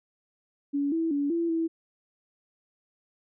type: tone with pitch steps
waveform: sine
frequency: 283.7 / 327.4 / 285.3 / 336.7 / 327.9 Hz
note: C#4 / E4 / C#4 / E4 / E4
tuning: +40 / -12 / +50 / +37 / -9 cents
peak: -24 dBFS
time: 0.73-1.68 s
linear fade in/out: 20 ms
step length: 190 ms
effects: none